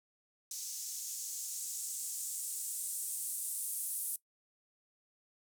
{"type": "noise with band-pass filter sweep", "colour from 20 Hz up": "violet", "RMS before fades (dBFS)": -40, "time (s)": [0.51, 4.16], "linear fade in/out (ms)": 2, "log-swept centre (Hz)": [6000, 10000], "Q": 2.2, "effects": ["noise-tail reverb RT60 0.1 s tail -19 dB re dry"]}